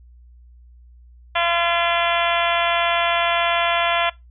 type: harmonic tone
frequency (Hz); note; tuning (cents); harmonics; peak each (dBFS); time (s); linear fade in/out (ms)
341.6; F4; -38; 2 / 3 / 4 / 5 / 6 / 7 / 8 / 9 / 10; -22 / -24 / -25 / -26 / -27 / -27 / -28 / -29 / -29; 1.35-4.1; 10
effects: noise-tail reverb RT60 0.2 s tail -22 dB re dry + added 60 Hz sine -44 dBFS peak until 4.3 s